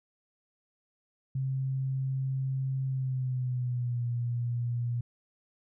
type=tone with pitch glide; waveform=sine; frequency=133 to 119.87 Hz; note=C3 to A#2; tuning=+29 to +49 cents; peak=-28 dBFS; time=1.35-5.01 s; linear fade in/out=5 ms; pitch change=-180 cents; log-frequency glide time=2.86-4.05 s; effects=none